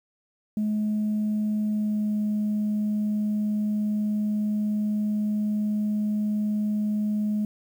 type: tone with pitch glide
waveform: sine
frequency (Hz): 212.3 to 210.6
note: G#3 to G#3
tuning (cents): +38 to +24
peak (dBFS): -21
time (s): 0.57-7.45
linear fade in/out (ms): 2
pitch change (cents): -14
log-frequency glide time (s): 1.61-2.17
effects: tanh soft clip ceiling -20 dBFS + 9-bit